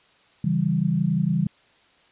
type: chord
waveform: sine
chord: C# diminished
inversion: none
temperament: equal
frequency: 138.59 / 164.81 / 196 Hz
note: C#3 / E3 / G3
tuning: 0 / 0 / 0 cents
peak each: -26 / -22 / -24 dBFS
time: 0.44-1.47 s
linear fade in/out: 5 ms
effects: white hiss -58 dBFS RMS until 2.11 s + resampled to 8000 Hz